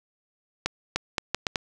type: accelerating click train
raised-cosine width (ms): 0.2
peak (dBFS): -7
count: 6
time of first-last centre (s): 0.66-1.558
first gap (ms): 300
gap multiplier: 0.74
effects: none